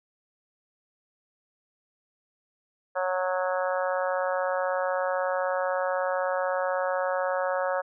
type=harmonic tone; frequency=183.9 Hz; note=F#3; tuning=10 cents flat; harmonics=3 / 4 / 5 / 6 / 7 / 8 / 9; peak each=-27 / -33 / -34 / -36 / -35 / -37 / -37 dBFS; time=2.95-7.82 s; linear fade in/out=20 ms; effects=none